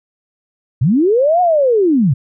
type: linear two-way sweep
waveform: sine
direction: up then down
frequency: 105.5 to 735 to 115.2 Hz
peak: -9 dBFS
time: 0.81-2.14 s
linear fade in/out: 10 ms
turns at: 1.41 s
effects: none